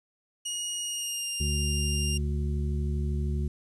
15% pulse tone with pitch glide, 2881 to 2802 Hz, F#7 to F7, -47 to +5 cents, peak -23 dBFS, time 0.45-2.18 s, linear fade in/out 10 ms, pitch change -48 cents, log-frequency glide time 0.82-1.27 s
harmonic tone, 72.7 Hz, D2, 17 cents flat, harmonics 1 / 2 / 3 / 5, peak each -27 / -33 / -37 / -41 dBFS, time 1.4-3.48 s, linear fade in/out 5 ms
effects resampled to 24000 Hz + 10-bit

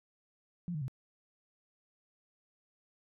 sine tone with pitch steps, 174.61 / 151.13 / 130.81 Hz, F3 / D3 / C3, 0 / +50 / 0 cents, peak -34 dBFS, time 0.68-0.881 s, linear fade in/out 0 ms, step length 67 ms, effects none

